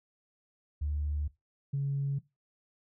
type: tone pair in turn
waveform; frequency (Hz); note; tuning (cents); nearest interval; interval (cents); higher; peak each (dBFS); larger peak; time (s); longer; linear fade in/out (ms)
sine; 73.9 / 139.5; D2 / C#3; +11 / +11; major seventh; 1100; second; -29 / -27; second; 0.81-1.28 / 1.73-2.19; first; 10
effects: noise-tail reverb RT60 0.2 s tail -18 dB re dry + tanh soft clip ceiling -24 dBFS